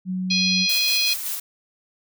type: tone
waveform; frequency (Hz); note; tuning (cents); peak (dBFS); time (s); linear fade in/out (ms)
sine; 185; F#3; 0; -23; 0.05-0.67; 50
type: harmonic tone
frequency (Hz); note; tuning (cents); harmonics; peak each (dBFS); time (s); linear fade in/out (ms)
830; G#5; -1; 3 / 4 / 5 / 6 / 7; -24 / -27 / -21 / -29 / -32; 0.3-1.14; 10
type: noise with tremolo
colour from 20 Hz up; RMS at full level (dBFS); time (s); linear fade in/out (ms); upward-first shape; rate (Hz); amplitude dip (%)
blue; -27; 0.69-1.4; 5; square; 5.3; 35
effects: none